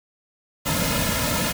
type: noise with comb filter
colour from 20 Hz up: pink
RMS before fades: -23 dBFS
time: 0.65-1.53 s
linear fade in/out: 20 ms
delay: 2.6 ms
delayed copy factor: -1
effects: none